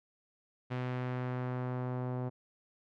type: tone with low-pass filter sweep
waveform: sawtooth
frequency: 125.9 Hz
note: B2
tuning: 34 cents sharp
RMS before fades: -36 dBFS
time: 0.7-2.3 s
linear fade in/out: 20 ms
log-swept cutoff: 2600 to 830 Hz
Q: 1
effects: none